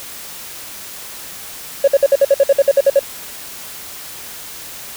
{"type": "tone bursts", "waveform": "triangle", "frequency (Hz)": 554.4, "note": "C#5", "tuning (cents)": 0, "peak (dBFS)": -3, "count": 13, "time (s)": [1.84, 2.993], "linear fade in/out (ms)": 5, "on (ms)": 37, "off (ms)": 56, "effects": ["tanh soft clip ceiling -3 dBFS", "white hiss -32 dBFS RMS until 4.96 s"]}